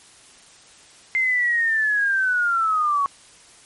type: linear sweep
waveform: sine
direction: down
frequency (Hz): 2093 to 1106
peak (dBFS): -17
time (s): 1.15-3.06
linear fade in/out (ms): 0
effects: white hiss -49 dBFS RMS until 3.65 s + MP3 48 kbps